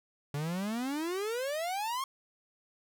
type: exponential sweep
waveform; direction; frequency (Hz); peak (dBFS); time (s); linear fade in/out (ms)
45% pulse; up; 140 to 1099; -32; 0.34-2.04; 2
effects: none